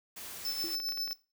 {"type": "noise", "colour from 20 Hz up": "white", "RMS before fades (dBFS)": -44, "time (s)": [0.16, 0.76], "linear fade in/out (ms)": 10}
{"type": "tone with tremolo", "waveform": "square", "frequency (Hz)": 5274, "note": "E8", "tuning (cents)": 0, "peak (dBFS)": -32, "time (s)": [0.45, 1.13], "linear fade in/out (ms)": 0, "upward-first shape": "sine", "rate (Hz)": 7.5, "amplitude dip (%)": 50}
{"type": "tone with exponential decay", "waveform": "sine", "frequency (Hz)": 336.6, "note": "E4", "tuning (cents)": 36, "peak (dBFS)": -36, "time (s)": [0.64, 0.89], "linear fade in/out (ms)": 0, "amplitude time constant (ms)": 54}
{"type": "clicks", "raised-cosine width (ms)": 0.3, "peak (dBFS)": -31, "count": 6, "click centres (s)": [0.801, 0.889, 0.922, 0.975, 1.077, 1.11]}
{"effects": ["noise-tail reverb RT60 0.3 s tail -17 dB re dry"]}